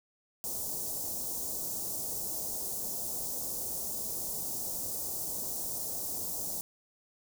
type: band-stop noise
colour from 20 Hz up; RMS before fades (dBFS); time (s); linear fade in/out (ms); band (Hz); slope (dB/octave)
white; -36; 0.44-6.61; 0; 780 to 5800; 24
effects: none